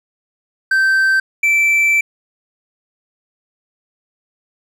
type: tone pair in turn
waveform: triangle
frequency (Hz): 1555 / 2330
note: G6 / D7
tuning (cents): -14 / -14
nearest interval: perfect fifth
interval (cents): 700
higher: second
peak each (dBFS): -9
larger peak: neither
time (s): 0.71-1.2 / 1.43-2.01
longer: second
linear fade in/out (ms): 5
effects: none